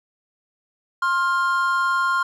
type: tone pair together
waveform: triangle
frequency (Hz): 1060.9 / 1400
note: C6 / F6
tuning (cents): +24 / +4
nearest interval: perfect fourth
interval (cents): 480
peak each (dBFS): -19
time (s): 1.02-2.23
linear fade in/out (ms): 5
effects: none